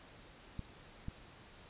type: clicks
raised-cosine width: 5 ms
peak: -28 dBFS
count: 2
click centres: 0.593 / 1.084 s
effects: pink hiss -57 dBFS RMS until 1.69 s + resampled to 8000 Hz